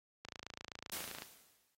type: click train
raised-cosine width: 0.2 ms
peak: -27 dBFS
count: 28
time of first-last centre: 0.25-1.221 s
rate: 27.8 Hz
type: noise with exponential decay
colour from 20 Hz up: white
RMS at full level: -41 dBFS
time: 0.92-1.75 s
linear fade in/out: 1 ms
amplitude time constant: 180 ms
effects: high-pass 60 Hz 12 dB/octave + AAC 48 kbps